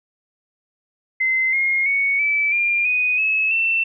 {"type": "tone with pitch steps", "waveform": "sine", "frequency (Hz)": [2063, 2142, 2224, 2309, 2397, 2489, 2584, 2683], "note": ["C7", "C7", "C#7", "D7", "D7", "D#7", "E7", "E7"], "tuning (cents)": [-25, 40, 5, -30, 35, 0, -35, 30], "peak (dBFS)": -16, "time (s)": [1.2, 3.84], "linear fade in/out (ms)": 10, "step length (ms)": 330, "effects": []}